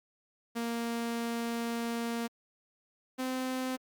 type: tone pair in turn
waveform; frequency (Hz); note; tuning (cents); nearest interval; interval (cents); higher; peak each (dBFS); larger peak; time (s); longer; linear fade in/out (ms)
sawtooth; 233.1 / 258; A#3 / C4; 0 / -24; major second; 176; second; -28; neither; 0.55-2.28 / 3.18-3.77; first; 20
effects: Opus 48 kbps